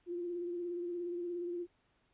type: tone with vibrato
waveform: sine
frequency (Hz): 349.2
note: F4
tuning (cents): 0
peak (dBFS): -36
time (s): 0.06-1.67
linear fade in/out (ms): 50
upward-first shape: sine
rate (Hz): 17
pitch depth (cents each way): 32
effects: pink hiss -74 dBFS RMS until 2.13 s + resampled to 8000 Hz